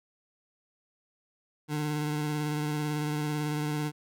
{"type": "tone with vibrato", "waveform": "25% pulse", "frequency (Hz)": 150, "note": "D3", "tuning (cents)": 37, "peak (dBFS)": -25, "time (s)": [1.68, 3.92], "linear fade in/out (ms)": 50, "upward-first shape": "sine", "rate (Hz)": 18, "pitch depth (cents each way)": 24, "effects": []}